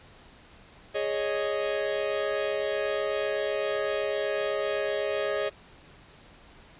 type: chord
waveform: 45% pulse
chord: Ab suspended fourth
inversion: none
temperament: equal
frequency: 415.3 / 554.4 / 622.3 Hz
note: Ab4 / Db5 / Eb5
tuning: 0 / 0 / 0 cents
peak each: -31 dBFS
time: 0.94-5.5 s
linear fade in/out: 20 ms
effects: pink hiss -53 dBFS RMS until 6.79 s + resampled to 8000 Hz